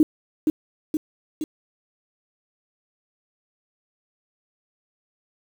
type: tone with echo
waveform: sine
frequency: 308.4 Hz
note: D#4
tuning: 15 cents flat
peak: -11 dBFS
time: 0-0.03 s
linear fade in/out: 2 ms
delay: 470 ms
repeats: 3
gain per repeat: -4 dB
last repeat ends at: 1.44 s
effects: 7-bit